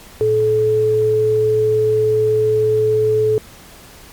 sine tone pair together, 114.2 / 431.7 Hz, A#2 / A4, -35 / -33 cents, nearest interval octave + major seventh, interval 2302 cents, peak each -23 / -12 dBFS, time 0.21-3.38 s, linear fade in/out 0 ms, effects pink hiss -41 dBFS RMS until 4.12 s + MP3 96 kbps

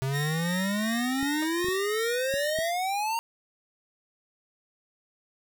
square exponential sweep, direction up, 130.81 to 932.3 Hz, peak -27 dBFS, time 0.02-3.19 s, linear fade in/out 0 ms
sawtooth tone with tremolo, 1854 Hz, A#6, 10 cents flat, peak -28 dBFS, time 0.11-2.72 s, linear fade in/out 50 ms, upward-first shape sine, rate 2.7 Hz, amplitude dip 30%
clicks, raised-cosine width 3 ms, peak -26 dBFS, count 5, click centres 1.229 / 1.645 / 1.685 / 2.34 / 2.588 s
sawtooth tone with exponential decay, 610 Hz, D#5, 34 cents flat, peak -32 dBFS, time 1.42-1.5 s, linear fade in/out 5 ms, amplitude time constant 16 ms
effects none

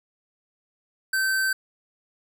square tone, 1546 Hz, G6, 24 cents flat, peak -22 dBFS, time 1.13-1.53 s, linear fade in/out 5 ms, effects none

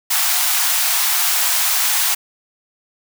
white high-pass noise, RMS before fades -17 dBFS, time 0.1-2.15 s, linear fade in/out 10 ms, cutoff 670 Hz, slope 96 dB/octave, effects none

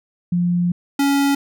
sine / square tone pair in turn, 175.5 / 279.9 Hz, F3 / C#4, +9 / +17 cents, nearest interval minor sixth, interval 808 cents, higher second, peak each -15 dBFS, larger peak neither, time 0.32-0.72 / 0.99-1.35 s, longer first, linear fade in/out 5 ms, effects none

